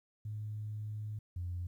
sine tone pair in turn, 106.5 / 88.36 Hz, G#2 / F2, +44 / +21 cents, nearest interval minor third, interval 323 cents, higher first, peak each -37 / -35 dBFS, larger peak second, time 0.25-1.19 / 1.36-1.67 s, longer first, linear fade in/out 5 ms, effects tanh soft clip ceiling -31 dBFS + 12-bit

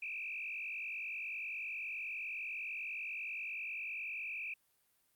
sine tone with frequency modulation, 2489 Hz, D#7, in tune, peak -39 dBFS, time 0.02-4.54 s, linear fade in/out 5 ms, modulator 49.8 Hz, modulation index 3.1, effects white hiss -75 dBFS RMS until 5.15 s + Opus 48 kbps

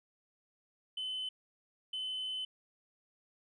sine tone bursts at uneven times, 3037 Hz, F#7, 44 cents sharp, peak -34 dBFS, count 2, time 0.97-1.29 / 1.93-2.45 s, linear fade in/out 5 ms, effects tanh soft clip ceiling -33 dBFS

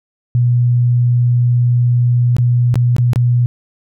sine tone with dropouts, 121.7 Hz, B2, 25 cents flat, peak -9 dBFS, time 0.35-3.46 s, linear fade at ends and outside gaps 0 ms, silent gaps 2.366-2.384 / 2.742-2.756 / 2.965-2.983 / 3.133-3.159 s, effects none

